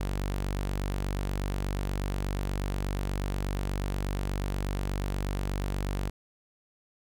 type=tone; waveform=sawtooth; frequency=48.31 Hz; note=G1; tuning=25 cents flat; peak=-25 dBFS; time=0-6.1 s; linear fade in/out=10 ms; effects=none